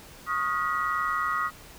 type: tone cluster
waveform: sine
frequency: 1103 / 1244 / 1423 / 1929 Hz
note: C#6 / D#6 / F6 / B6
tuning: -9 / -1 / +32 / -41 cents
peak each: -32 / -27 / -33 / -33 dBFS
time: 0.26-1.51 s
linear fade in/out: 50 ms
effects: pink hiss -48 dBFS RMS until 1.78 s